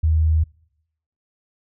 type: tone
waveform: sine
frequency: 79.1 Hz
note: D#2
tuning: 29 cents sharp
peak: -14 dBFS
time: 0.03-0.44 s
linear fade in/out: 10 ms
effects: noise-tail reverb RT60 0.8 s tail -26 dB re dry

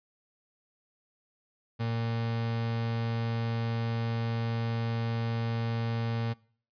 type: tone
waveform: 35% pulse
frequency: 115.1 Hz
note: A#2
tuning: 22 cents flat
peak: -27 dBFS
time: 1.79-6.34 s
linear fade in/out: 20 ms
effects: noise-tail reverb RT60 0.5 s tail -23 dB re dry + resampled to 11025 Hz

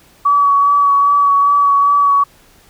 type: tone with vibrato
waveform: sine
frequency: 1136 Hz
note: C#6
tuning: 42 cents sharp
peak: -8 dBFS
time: 0.25-2.24 s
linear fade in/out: 10 ms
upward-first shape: sine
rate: 2.5 Hz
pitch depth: 18 cents each way
effects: pink hiss -48 dBFS RMS until 2.69 s

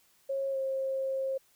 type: tone with pitch glide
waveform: sine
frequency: 544 to 534.3 Hz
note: C#5 to C5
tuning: -33 to +36 cents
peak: -29 dBFS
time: 0.29-1.38 s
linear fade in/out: 10 ms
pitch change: -31 cents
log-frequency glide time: 0.51-0.57 s
effects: white hiss -66 dBFS RMS until 1.55 s

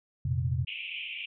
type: chord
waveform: sine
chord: F suspended fourth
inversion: none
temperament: equal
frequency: 87.31 / 116.54 / 130.81 Hz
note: F2 / Bb2 / C3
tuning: 0 / 0 / 0 cents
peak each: -31 / -32 / -29 dBFS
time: 0.25-0.65 s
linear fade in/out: 5 ms
type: band-pass noise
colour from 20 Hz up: pink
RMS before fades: -38 dBFS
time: 0.67-1.26 s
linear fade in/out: 10 ms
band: 2300 to 3100 Hz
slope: 96 dB/octave
effects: none

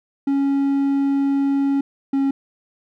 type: tone pair in turn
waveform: triangle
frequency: 277.2 / 273.7 Hz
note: C#4 / C#4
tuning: 0 / -22 cents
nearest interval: unison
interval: 22 cents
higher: first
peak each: -14 dBFS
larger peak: neither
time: 0.27-1.81 / 2.13-2.31 s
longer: first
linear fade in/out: 5 ms
effects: none

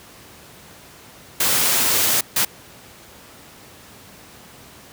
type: noise bursts at uneven times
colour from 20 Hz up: white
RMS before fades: -18 dBFS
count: 2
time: 1.4-2.21 / 2.36-2.45 s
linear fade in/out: 5 ms
effects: pink hiss -44 dBFS RMS until 4.92 s + high-pass 80 Hz 12 dB/octave

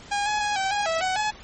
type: tone with pitch steps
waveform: sawtooth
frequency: 814 / 842 / 831 / 771 / 822 / 653 / 748 / 850 Hz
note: G#5 / G#5 / G#5 / G5 / G#5 / E5 / F#5 / G#5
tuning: -35 / +24 / +1 / -29 / -18 / -17 / +19 / +40 cents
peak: -19 dBFS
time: 0.11-1.31 s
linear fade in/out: 10 ms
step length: 150 ms
effects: pink hiss -45 dBFS RMS until 1.43 s + MP3 32 kbps

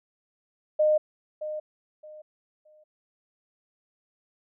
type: tone with echo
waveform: sine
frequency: 612 Hz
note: D#5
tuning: 29 cents flat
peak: -18 dBFS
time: 0.79-0.98 s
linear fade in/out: 10 ms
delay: 620 ms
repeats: 3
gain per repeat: -12 dB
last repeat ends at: 2.84 s
effects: none

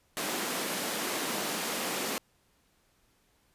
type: high-pass noise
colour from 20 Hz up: pink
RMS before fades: -33 dBFS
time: 0.17-2.18 s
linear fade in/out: 0 ms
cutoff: 210 Hz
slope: 24 dB/octave
effects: pink hiss -69 dBFS RMS until 3.54 s + resampled to 32000 Hz

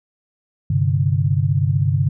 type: chord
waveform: sine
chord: G suspended fourth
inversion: none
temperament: equal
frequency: 98 / 130.81 / 146.83 Hz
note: G2 / C3 / D3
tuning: 0 / 0 / 0 cents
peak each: -19 dBFS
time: 0.7-2.09 s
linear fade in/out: 5 ms
effects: none

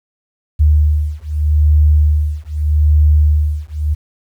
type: beating tone pair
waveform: sine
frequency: 75 / 75.81 Hz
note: D2 / D#2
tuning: +37 / -44 cents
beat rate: 0.81 Hz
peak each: -12 dBFS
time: 0.59-3.95 s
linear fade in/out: 20 ms
effects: 8-bit

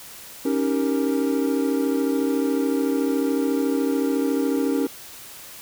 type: chord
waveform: triangle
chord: Eb dominant seventh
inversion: third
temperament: equal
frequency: 277.2 / 311.1 / 392 / 466.2 Hz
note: Db4 / Eb4 / G4 / Bb4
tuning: 0 / 0 / 0 / 0 cents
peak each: -20 / -25 / -26 / -25 dBFS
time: 0.45-4.87 s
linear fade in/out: 5 ms
effects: white hiss -41 dBFS RMS until 5.61 s

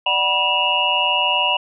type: tone cluster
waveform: sine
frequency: 594 / 750 / 973 / 2697 / 2870 Hz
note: D5 / F#5 / B5 / E7 / F7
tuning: +20 / +23 / -26 / +39 / +47 cents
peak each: -27 / -25 / -21 / -22 / -19 dBFS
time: 0.06-1.57 s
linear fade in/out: 5 ms
effects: none

